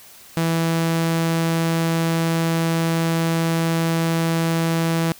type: tone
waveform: sawtooth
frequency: 164.81 Hz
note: E3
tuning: in tune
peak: -14 dBFS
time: 0.37-5.12 s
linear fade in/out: 0 ms
effects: white hiss -45 dBFS RMS until 5.19 s

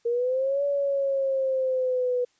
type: linear two-way sweep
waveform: sine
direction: up then down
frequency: 465.2 to 570 to 491.3 Hz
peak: -22 dBFS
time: 0.05-2.25 s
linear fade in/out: 10 ms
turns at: 0.64 s
effects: white hiss -67 dBFS RMS until 2.39 s + resampled to 16000 Hz

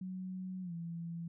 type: tone with pitch glide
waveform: sine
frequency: 185.7 to 168.33 Hz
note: F#3 to E3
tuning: +7 to +37 cents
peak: -39 dBFS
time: 0.01-1.28 s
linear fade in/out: 5 ms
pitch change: -170 cents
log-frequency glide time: 0.62-0.73 s
effects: none

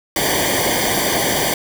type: noise with comb filter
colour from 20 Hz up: pink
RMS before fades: -18 dBFS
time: 0.16-1.54 s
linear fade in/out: 2 ms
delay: 0.75 ms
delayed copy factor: -1
effects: none

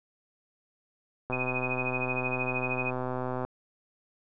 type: click train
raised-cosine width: 1 ms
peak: -19 dBFS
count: 274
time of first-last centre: 1.3-3.45 s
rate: 127 Hz
type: tone with tremolo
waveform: sine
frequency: 2496 Hz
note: D#7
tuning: 5 cents sharp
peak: -27 dBFS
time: 1.32-2.91 s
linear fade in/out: 10 ms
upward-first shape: triangle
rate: 13 Hz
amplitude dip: 95%
effects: none

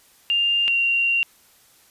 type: tone pair in turn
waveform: sine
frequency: 2799 / 2762 Hz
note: F7 / F7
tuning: +3 / -20 cents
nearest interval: unison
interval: 23 cents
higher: first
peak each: -17 dBFS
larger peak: neither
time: 0.3-0.68 / 0.68-1.23 s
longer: second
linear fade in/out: 0 ms
effects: white hiss -55 dBFS RMS until 1.9 s + resampled to 32000 Hz

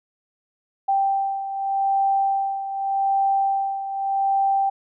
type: beating tone pair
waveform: sine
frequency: 784 / 784.84 Hz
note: G5 / G5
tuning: 0 / +2 cents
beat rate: 0.84 Hz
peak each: -20 / -26 dBFS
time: 0.88-4.7 s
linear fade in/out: 10 ms
effects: none

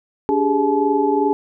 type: tone cluster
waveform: sine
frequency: 287.4 / 396.8 / 419.3 / 860 Hz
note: D4 / G4 / G#4 / A5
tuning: -37 / +21 / +17 / -40 cents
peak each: -20 dBFS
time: 0.29-1.33 s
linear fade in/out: 0 ms
effects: none

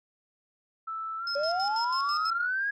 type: tone with pitch glide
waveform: sine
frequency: 1318.5 to 1387.3 Hz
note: E6 to F6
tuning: 0 to -12 cents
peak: -32 dBFS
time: 0.87-2.47 s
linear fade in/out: 10 ms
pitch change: +88 cents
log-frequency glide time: 1.18-1.25 s
type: tone with tremolo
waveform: sine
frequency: 5170 Hz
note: E8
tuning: 34 cents flat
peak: -30 dBFS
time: 1.27-2.3 s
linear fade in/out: 2 ms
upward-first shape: square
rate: 6.1 Hz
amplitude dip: 75%
type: linear sweep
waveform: sine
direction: up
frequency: 551 to 1671 Hz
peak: -26 dBFS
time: 1.35-2.71 s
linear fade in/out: 10 ms
effects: tanh soft clip ceiling -18 dBFS

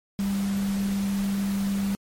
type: tone in noise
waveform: sine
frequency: 197.9 Hz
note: G3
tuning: 17 cents sharp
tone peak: -23 dBFS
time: 0.19-1.95 s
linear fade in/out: 0 ms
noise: pink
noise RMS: -38 dBFS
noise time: 0.19-1.95 s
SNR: +12 dB
effects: MP3 64 kbps

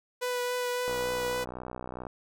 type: tone with vibrato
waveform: sawtooth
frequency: 493.9 Hz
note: B4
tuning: in tune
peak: -25 dBFS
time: 0.21-1.45 s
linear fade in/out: 20 ms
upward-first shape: triangle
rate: 3.6 Hz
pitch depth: 14 cents each way
type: click train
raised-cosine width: 1 ms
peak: -24 dBFS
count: 75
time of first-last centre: 0.88-2.068 s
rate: 62.3 Hz
effects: none

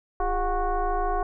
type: tone with frequency modulation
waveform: sine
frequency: 349.2 Hz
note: F4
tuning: in tune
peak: -22 dBFS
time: 0.2-1.23 s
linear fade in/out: 2 ms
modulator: 376 Hz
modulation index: 2
effects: none

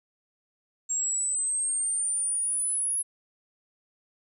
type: exponential sweep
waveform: sine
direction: up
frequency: 7500 to 10590 Hz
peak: -25 dBFS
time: 0.89-3.03 s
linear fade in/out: 20 ms
effects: none

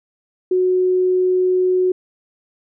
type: tone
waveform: sine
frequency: 367.6 Hz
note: F#4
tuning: 11 cents flat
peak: -13 dBFS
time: 0.51-1.92 s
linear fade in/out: 5 ms
effects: none

